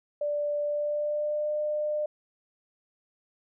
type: tone with pitch glide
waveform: sine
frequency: 587 to 601.4 Hz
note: D5 to D5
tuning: -1 to +41 cents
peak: -26 dBFS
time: 0.21-2.06 s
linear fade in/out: 5 ms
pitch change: +42 cents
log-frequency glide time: 0.62-1.49 s
effects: none